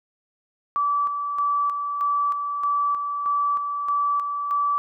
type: tone with tremolo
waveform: sine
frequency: 1155 Hz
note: D6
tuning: 29 cents flat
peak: -19 dBFS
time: 0.76-4.78 s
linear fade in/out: 0 ms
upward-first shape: square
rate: 1.6 Hz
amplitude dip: 45%
effects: none